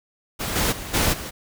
pink noise with level steps, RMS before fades -27 / -21 / -34 / -20 / -33 dBFS, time 0.39-1.31 s, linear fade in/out 20 ms, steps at 0.55 / 0.71 / 0.93 / 1.12 s, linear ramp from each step 20 ms, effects none

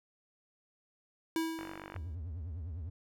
square tone with exponential decay, 325 Hz, E4, 24 cents flat, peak -29 dBFS, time 1.36-2.15 s, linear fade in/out 1 ms, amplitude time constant 170 ms
click train, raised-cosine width 0.5 ms, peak -28 dBFS, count 19, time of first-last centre 1.59-1.963 s, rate 48.3 Hz
triangle tone with vibrato, 82.8 Hz, E2, 8 cents sharp, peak -36 dBFS, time 1.95-2.9 s, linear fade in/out 10 ms, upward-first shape triangle, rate 9.9 Hz, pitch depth 270 cents each way
effects none

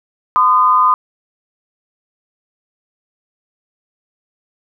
sine tone pair together, 1022.1 / 1228 Hz, C6 / D#6, -41 / -23 cents, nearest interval minor third, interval 318 cents, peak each -11 dBFS, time 0.36-0.94 s, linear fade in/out 0 ms, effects none

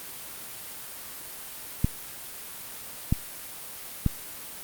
clicks, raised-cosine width 5 ms, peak -9 dBFS, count 3, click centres 1.845 / 3.125 / 4.063 s, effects white hiss -40 dBFS RMS until 4.63 s + Opus 32 kbps

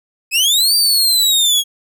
sawtooth linear two-way sweep, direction up then down, 2489 to 4699 to 3279 Hz, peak -8 dBFS, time 0.31-1.64 s, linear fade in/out 50 ms, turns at 0.75 s, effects none

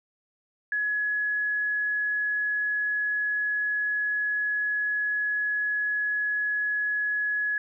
sine tone, 1688 Hz, G#6, 28 cents sharp, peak -24 dBFS, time 0.72-7.58 s, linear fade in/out 2 ms, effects none

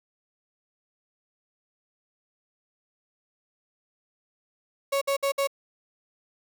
35% pulse tone bursts, 554.4 Hz, C#5, in tune, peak -21 dBFS, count 4, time 4.92-5.474 s, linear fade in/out 10 ms, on 95 ms, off 58 ms, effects 9-bit

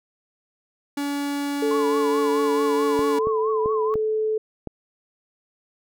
45% pulse tone, 285 Hz, C#4, 48 cents sharp, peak -24 dBFS, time 0.97-3.19 s, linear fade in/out 5 ms
sine tone with pitch glide, 440 to 434.4 Hz, A4 to A4, 0 to -22 cents, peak -20 dBFS, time 1.62-4.38 s, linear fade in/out 5 ms, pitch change -22 cents, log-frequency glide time 3.15-3.9 s
sine tone with vibrato, 1046.5 Hz, C6, in tune, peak -26 dBFS, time 1.71-3.94 s, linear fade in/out 0 ms, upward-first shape triangle, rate 4.6 Hz, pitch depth 140 cents each way
clicks, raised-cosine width 2 ms, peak -17 dBFS, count 5, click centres 2.992 / 3.271 / 3.659 / 3.956 / 4.673 s
effects none

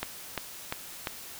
click train, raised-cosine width 0.3 ms, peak -14 dBFS, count 4, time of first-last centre 0.03-1.072 s, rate 2.88 Hz, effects white hiss -44 dBFS RMS until 1.39 s

